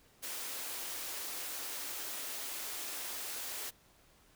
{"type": "high-pass noise", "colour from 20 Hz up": "white", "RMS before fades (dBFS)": -41, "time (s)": [0.22, 3.71], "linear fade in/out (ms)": 20, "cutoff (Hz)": 250, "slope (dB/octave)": 96, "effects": ["pink hiss -65 dBFS RMS until 4.35 s"]}